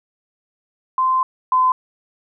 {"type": "tone pair in turn", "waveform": "sine", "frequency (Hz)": [1037, 1023.3], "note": ["C6", "C6"], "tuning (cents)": [-16, -39], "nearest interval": "unison", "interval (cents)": 23, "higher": "first", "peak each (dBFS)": [-14, -12], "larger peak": "second", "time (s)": [[0.98, 1.23], [1.52, 1.72]], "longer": "first", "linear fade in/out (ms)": 2, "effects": []}